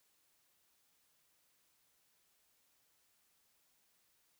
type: silence
effects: white hiss -75 dBFS RMS until 4.39 s